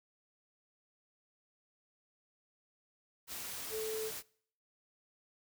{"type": "tone in noise", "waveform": "sine", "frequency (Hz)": 437.8, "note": "A4", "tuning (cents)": -9, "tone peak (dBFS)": -36, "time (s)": [3.7, 4.12], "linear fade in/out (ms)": 50, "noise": "white", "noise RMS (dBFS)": -43, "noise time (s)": [3.27, 4.23], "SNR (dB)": 4, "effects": ["noise-tail reverb RT60 0.6 s tail -24 dB re dry"]}